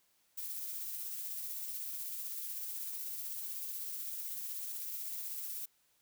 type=noise with tremolo; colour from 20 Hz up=violet; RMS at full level=-40 dBFS; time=0.37-5.66 s; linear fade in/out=10 ms; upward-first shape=triangle; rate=16 Hz; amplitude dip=30%; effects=white hiss -73 dBFS RMS until 6.01 s